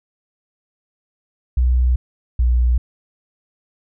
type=tone pair in turn; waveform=sine; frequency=62.2 / 60.67 Hz; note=B1 / B1; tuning=+13 / -30 cents; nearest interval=unison; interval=43 cents; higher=first; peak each=-12 dBFS; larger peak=neither; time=1.57-1.96 / 2.39-2.78 s; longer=neither; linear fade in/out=5 ms; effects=none